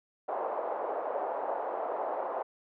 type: band-pass noise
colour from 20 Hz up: white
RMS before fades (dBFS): -34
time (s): 0.28-2.43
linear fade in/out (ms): 10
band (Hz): 480 to 830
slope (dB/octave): 24
effects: none